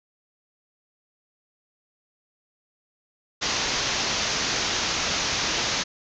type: low-pass noise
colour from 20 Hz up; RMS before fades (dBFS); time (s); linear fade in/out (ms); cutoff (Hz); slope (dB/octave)
white; -26; 3.41-5.84; 20; 6600; 96
effects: none